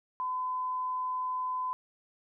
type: tone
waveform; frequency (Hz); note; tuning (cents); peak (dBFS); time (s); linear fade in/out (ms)
sine; 1014; B5; +45; -30; 0.2-1.73; 0
effects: none